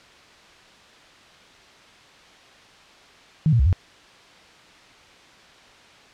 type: tone with pitch steps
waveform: sine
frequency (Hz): 156.5 / 117.5 / 66.4 / 90.8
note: D#3 / A#2 / C2 / F#2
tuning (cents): +10 / +14 / +26 / -32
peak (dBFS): -14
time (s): 3.46-3.728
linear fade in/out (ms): 0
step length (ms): 67
effects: white hiss -49 dBFS RMS until 6.13 s + low-pass 4000 Hz 12 dB/octave